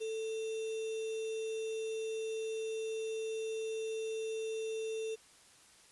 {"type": "tone with sample-and-hold", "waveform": "sine", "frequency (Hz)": 442.5, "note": "A4", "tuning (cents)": 10, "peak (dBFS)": -35, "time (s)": [0, 5.16], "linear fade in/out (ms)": 20, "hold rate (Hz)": 3150, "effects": ["white hiss -61 dBFS RMS until 5.91 s", "resampled to 24000 Hz"]}